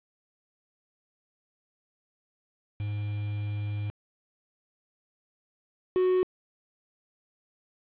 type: tone pair in turn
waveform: triangle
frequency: 103.83 / 368.4 Hz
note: G#2 / F#4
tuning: 0 / -7 cents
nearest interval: octave + minor seventh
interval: 2193 cents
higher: second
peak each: -27 / -19 dBFS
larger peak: second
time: 2.8-3.9 / 5.96-6.23 s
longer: first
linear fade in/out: 0 ms
effects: resampled to 8000 Hz + 8-bit